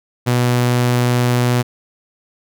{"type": "tone", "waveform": "sawtooth", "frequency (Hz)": 122.6, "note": "B2", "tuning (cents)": -12, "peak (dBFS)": -9, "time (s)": [0.26, 1.63], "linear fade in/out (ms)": 20, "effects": []}